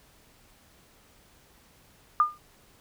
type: tone with exponential decay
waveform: sine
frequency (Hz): 1210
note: D#6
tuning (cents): -49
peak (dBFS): -14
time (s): 2.2-2.38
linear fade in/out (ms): 1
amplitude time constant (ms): 37
effects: pink hiss -59 dBFS RMS until 2.8 s